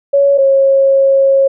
sine tone pair in turn, 560 / 544.1 Hz, C#5 / C#5, +18 / -32 cents, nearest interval unison, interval 50 cents, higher first, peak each -6 dBFS, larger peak neither, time 0.13-0.38 / 0.38-1.48 s, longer second, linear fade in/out 10 ms, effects none

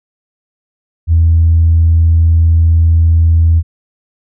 sine tone, 82.41 Hz, E2, in tune, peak -4 dBFS, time 1.07-3.63 s, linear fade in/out 50 ms, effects tanh soft clip ceiling -1 dBFS

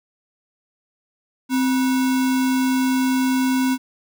sine tone with sample-and-hold, 260 Hz, C4, 11 cents flat, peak -16 dBFS, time 1.49-3.78 s, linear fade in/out 50 ms, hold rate 1225 Hz, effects none

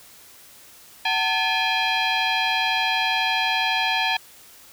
sine tone with frequency modulation, 755 Hz, F#5, 35 cents sharp, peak -19 dBFS, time 1.05-4.17 s, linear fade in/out 5 ms, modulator 826 Hz, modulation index 3.8, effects white hiss -48 dBFS RMS until 4.72 s

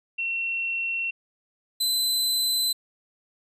sine / sawtooth tone pair in turn, 2719 / 4035 Hz, F7 / B7, -47 / +36 cents, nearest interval perfect fifth, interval 683 cents, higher second, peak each -25 / -19 dBFS, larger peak second, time 0.18-1.11 / 1.8-2.73 s, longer neither, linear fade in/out 10 ms, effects resampled to 32000 Hz

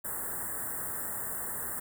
white band-stop noise, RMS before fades -36 dBFS, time 0.04-1.8 s, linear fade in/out 10 ms, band 1900 to 7600 Hz, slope 96 dB/octave, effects none

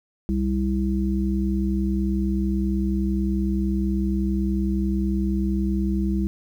harmonic tone, 65.41 Hz, C2, in tune, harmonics 1 / 3 / 5, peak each -24 / -23 / -28 dBFS, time 0.29-6.27 s, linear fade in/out 0 ms, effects 9-bit

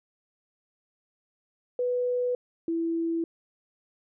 sine tone pair in turn, 493.9 / 331.6 Hz, B4 / E4, 0 / +10 cents, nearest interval perfect fifth, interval 690 cents, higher first, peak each -24 / -25 dBFS, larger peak first, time 1.79-2.35 / 2.68-3.24 s, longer neither, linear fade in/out 2 ms, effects none

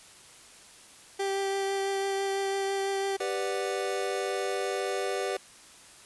30% pulse tone with vibrato, 391.8 Hz, G4, 1 cent flat, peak -25 dBFS, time 1.19-3.17 s, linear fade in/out 10 ms, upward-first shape triangle, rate 6 Hz, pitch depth 12 cents each way
square chord, G major seventh, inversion none, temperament equal, 392 / 493.9 / 587.3 / 740 Hz, G4 / B4 / D5 / F#5, 0 / 0 / 0 / 0 cents, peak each -33 / -35 / -37 / -37 dBFS, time 3.2-5.37 s, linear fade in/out 5 ms
effects white hiss -52 dBFS RMS until 6.05 s + resampled to 24000 Hz

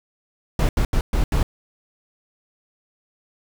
brown noise bursts at uneven times, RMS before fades -18 dBFS, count 5, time 0.59-0.69 / 0.77-0.85 / 0.93-1.01 / 1.13-1.24 / 1.32-1.43 s, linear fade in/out 2 ms, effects none

